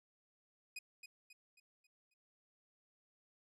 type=tone with echo; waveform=sawtooth; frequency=2494 Hz; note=D#7; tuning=3 cents sharp; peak=-40 dBFS; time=0.76-0.79 s; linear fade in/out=5 ms; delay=270 ms; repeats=5; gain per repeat=-7 dB; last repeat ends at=2.14 s; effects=low-pass 12000 Hz 12 dB/octave